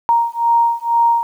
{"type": "beating tone pair", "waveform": "sine", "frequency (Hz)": [932.3, 934.4], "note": ["A#5", "A#5"], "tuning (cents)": [0, 4], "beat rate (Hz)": 2.1, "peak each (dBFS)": -15, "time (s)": [0.09, 1.23], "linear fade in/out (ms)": 0, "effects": ["8-bit"]}